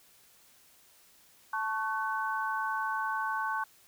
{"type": "chord", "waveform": "sine", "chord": "F# minor", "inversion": "first", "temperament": "equal with one note detuned", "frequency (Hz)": [880, 1108.7, 1513.7], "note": ["A5", "C#6", "F#6"], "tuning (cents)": [0, 0, 39], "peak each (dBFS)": -34, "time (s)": [1.53, 3.64], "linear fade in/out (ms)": 5, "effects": ["white hiss -61 dBFS RMS until 3.87 s"]}